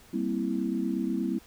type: chord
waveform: sine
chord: C dominant seventh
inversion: second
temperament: equal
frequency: 196 / 233.1 / 261.6 / 329.6 Hz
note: G3 / Bb3 / C4 / E4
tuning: 0 / 0 / 0 / 0 cents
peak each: -32 dBFS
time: 0.13-1.39 s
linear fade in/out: 10 ms
effects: pink hiss -55 dBFS RMS until 1.46 s